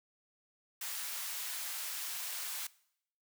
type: high-pass noise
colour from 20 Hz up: white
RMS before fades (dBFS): -40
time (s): 0.81-2.67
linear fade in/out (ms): 5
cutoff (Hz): 940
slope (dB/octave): 12
effects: noise-tail reverb RT60 0.7 s tail -21 dB re dry